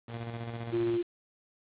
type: tone with tremolo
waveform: sawtooth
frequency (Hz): 116.54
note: A#2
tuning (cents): 0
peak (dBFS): -31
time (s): 0.07-0.99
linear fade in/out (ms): 50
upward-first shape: square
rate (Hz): 15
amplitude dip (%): 40
type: tone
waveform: sine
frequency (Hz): 349.2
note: F4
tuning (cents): 0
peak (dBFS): -26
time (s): 0.72-1.03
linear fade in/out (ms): 20
effects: resampled to 8000 Hz + 8-bit